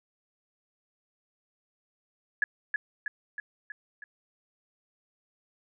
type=tone with echo; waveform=sine; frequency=1696 Hz; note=G#6; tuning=36 cents sharp; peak=-21 dBFS; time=2.42-2.44 s; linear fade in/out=2 ms; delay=320 ms; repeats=5; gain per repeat=-4 dB; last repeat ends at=4.04 s; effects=none